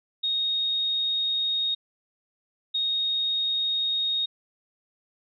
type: tone pair in turn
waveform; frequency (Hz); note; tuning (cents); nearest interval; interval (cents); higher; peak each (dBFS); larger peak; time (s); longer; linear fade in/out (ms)
sine; 3729 / 3729; A#7 / A#7; 0 / 0; unison; 0; neither; -23; neither; 0.23-1.75 / 2.74-4.26; neither; 10
effects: none